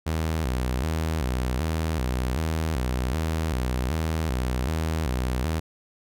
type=tone with vibrato; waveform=sawtooth; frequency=70.9 Hz; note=C#2; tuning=40 cents sharp; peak=-20 dBFS; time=0.06-5.6 s; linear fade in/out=10 ms; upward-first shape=square; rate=1.3 Hz; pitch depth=210 cents each way; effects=none